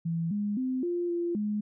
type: tone with pitch steps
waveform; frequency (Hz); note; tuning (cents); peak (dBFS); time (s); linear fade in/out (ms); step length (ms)
sine; 166.1 / 206.1 / 257.8 / 349.2 / 344.5 / 209.5; E3 / G#3 / C4 / F4 / F4 / G#3; +13 / -13 / -26 / 0 / -24 / +15; -27; 0.05-1.61; 10; 260
effects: none